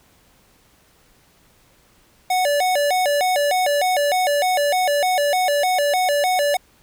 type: tone with vibrato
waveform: square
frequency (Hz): 653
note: E5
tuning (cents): -17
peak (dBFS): -17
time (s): 2.3-6.57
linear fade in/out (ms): 5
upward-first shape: square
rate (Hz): 3.3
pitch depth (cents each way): 210
effects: pink hiss -56 dBFS RMS until 6.82 s